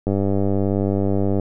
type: click train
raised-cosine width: 2 ms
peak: -8 dBFS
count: 132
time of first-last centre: 0.07-1.397 s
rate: 98.7 Hz
effects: none

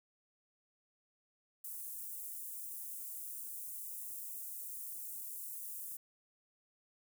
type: high-pass noise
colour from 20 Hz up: white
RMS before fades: -45 dBFS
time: 1.64-5.97 s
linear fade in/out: 5 ms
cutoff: 8800 Hz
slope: 24 dB/octave
effects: none

